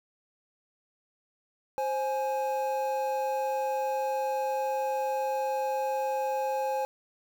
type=tone pair together; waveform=triangle; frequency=527 / 836.6 Hz; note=C5 / G#5; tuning=+12 / +12 cents; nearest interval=minor sixth; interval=800 cents; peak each=-28 dBFS; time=1.78-6.85 s; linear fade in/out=0 ms; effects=8-bit